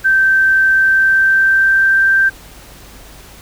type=tone with pitch glide; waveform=sine; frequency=1556 to 1570.4 Hz; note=G6 to G6; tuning=-13 to +3 cents; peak=-8 dBFS; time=0.04-2.3 s; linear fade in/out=20 ms; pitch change=+16 cents; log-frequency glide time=0.71-2.05 s; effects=added 50 Hz sine -41 dBFS peak until 3.41 s + pink hiss -39 dBFS RMS until 3.41 s